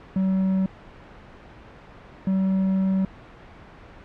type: tone pair in turn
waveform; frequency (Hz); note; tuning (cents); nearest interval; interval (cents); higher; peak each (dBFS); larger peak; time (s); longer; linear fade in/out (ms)
triangle; 190 / 190.86; F#3 / G3; +46 / -46; unison; 8; second; -17 / -17; neither; 0.16-0.66 / 2.27-3.05; second; 2
effects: pink hiss -45 dBFS RMS until 4.04 s + low-pass 2000 Hz 12 dB/octave